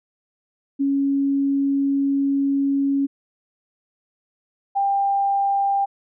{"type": "tone pair in turn", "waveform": "sine", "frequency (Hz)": [277.2, 794.1], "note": ["C#4", "G5"], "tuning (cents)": [0, 22], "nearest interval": "octave + tritone", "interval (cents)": 1822, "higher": "second", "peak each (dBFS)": -17, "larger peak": "neither", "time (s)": [[0.79, 3.07], [4.75, 5.86]], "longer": "first", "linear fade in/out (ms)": 20, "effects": []}